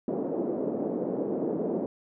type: band-pass noise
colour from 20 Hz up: white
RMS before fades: -30 dBFS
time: 0.08-1.86 s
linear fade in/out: 2 ms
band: 200 to 490 Hz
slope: 24 dB/octave
effects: none